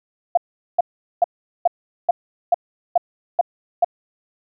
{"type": "tone bursts", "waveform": "sine", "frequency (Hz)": 698.5, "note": "F5", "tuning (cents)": 0, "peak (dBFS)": -10, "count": 9, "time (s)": [0.35, 3.846], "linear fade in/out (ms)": 5, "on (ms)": 24, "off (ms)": 410, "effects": []}